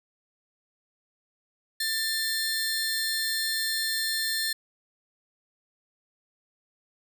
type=tone pair together; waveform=sawtooth; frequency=1781 / 4229 Hz; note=A6 / C8; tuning=+21 / +18 cents; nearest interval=octave + minor third; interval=1497 cents; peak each=-26 dBFS; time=1.8-4.53 s; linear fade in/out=5 ms; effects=none